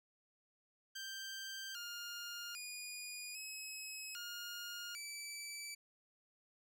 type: tone with pitch steps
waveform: 15% pulse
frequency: 1572 / 1413 / 2450 / 2563 / 1421 / 2313 Hz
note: G6 / F6 / D#7 / E7 / F6 / D7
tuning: +4 / +20 / -27 / -49 / +30 / -27 cents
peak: -38 dBFS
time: 0.95-5.75 s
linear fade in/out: 10 ms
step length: 800 ms
effects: none